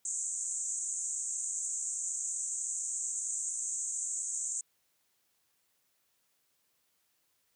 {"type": "band-pass noise", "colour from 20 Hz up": "white", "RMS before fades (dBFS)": -36, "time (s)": [0.05, 4.61], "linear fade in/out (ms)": 2, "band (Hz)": [6500, 8300], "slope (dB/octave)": 96, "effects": ["white hiss -75 dBFS RMS until 7.55 s", "high-pass 60 Hz 12 dB/octave"]}